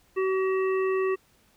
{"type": "harmonic tone", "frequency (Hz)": 379.5, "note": "F#4", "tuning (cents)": 44, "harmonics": [1, 3, 5, 7], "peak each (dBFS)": [-23, -33, -37, -40], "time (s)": [0.16, 1.16], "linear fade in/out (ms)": 20, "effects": ["pink hiss -63 dBFS RMS until 1.56 s"]}